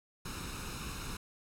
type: noise with comb filter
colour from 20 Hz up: pink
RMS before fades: -41 dBFS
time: 0.25-1.17 s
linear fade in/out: 5 ms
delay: 0.76 ms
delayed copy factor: +0.65
effects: low-pass 12000 Hz 12 dB/octave